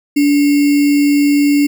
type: tone with sample-and-hold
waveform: sine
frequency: 288.2 Hz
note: D4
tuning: 33 cents flat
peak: -8 dBFS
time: 0.16-1.67 s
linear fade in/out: 10 ms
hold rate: 2450 Hz
effects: none